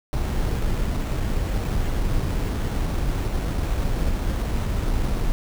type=noise with sample-and-hold; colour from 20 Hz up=brown; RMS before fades=-23 dBFS; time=0.13-5.32 s; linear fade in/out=0 ms; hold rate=4900 Hz; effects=none